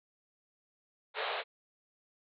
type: band-pass noise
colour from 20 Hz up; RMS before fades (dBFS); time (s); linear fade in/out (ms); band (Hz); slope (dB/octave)
pink; -36; 1.14-1.44; 50; 420 to 4100; 96
effects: none